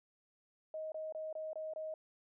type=tone bursts; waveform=sine; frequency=628 Hz; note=D#5; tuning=16 cents sharp; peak=-39 dBFS; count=6; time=0.74-1.94 s; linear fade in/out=2 ms; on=180 ms; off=24 ms; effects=none